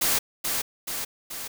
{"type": "noise with echo", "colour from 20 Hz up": "white", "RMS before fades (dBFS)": -23, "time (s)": [0.01, 0.19], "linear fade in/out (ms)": 10, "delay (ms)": 430, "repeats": 3, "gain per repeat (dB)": -4, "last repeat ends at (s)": 1.48, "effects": []}